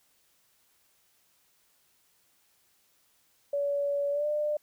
sine tone with pitch glide, 569 to 598 Hz, C#5 to D5, +45 to +31 cents, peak -26 dBFS, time 3.53-4.57 s, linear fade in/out 5 ms, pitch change +86 cents, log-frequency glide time 4.11-4.27 s, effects white hiss -68 dBFS RMS until 4.62 s

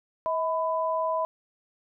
sine tone pair together, 641.8 / 1000 Hz, E5 / B5, -46 / +21 cents, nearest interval minor sixth, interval 767 cents, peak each -27 / -27 dBFS, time 0.26-1.25 s, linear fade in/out 0 ms, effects none

